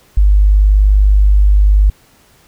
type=tone; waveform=sine; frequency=50.4 Hz; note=G1; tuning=49 cents sharp; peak=-5 dBFS; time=0.17-1.9 s; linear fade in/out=5 ms; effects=pink hiss -49 dBFS RMS until 2.47 s